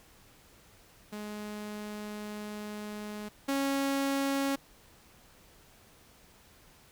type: tone pair in turn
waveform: sawtooth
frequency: 209.8 / 275.3 Hz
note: G#3 / C#4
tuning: +18 / -12 cents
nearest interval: perfect fourth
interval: 470 cents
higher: second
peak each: -34 / -24 dBFS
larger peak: second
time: 1.12-3.29 / 3.48-4.56 s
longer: first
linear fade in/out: 10 ms
effects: pink hiss -59 dBFS RMS until 6.91 s